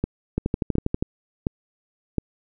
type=two click trains; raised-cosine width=3 ms; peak=-9 / -9 dBFS; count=4 / 9; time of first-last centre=0.04-2.183 / 0.38-1.025 s; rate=1.4 / 12.4 Hz; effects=none